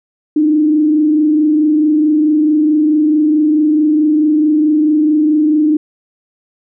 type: tone with frequency modulation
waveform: sine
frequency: 304.8 Hz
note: D#4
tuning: 36 cents flat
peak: -8 dBFS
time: 0.36-5.77 s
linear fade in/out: 5 ms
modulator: 24.6 Hz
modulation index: 0.43
effects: none